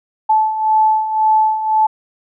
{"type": "beating tone pair", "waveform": "sine", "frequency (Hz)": [868, 869.9], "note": ["A5", "A5"], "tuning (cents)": [-24, -20], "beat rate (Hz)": 1.9, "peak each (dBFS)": [-18, -12], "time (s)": [0.29, 1.87], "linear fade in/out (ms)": 10, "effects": []}